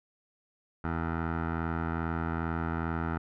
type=tone with low-pass filter; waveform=15% pulse; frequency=82.41 Hz; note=E2; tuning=in tune; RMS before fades=-32 dBFS; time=0.84-3.18 s; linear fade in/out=5 ms; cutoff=1400 Hz; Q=2.8; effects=none